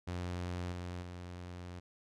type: tone with level steps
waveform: sawtooth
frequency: 88.9 Hz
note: F2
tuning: 31 cents sharp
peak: -33 / -36 / -40 dBFS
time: 0.07-1.8 s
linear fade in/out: 10 ms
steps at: 0.72 / 1.02 s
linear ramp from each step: 2 ms
effects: low-pass 7000 Hz 12 dB/octave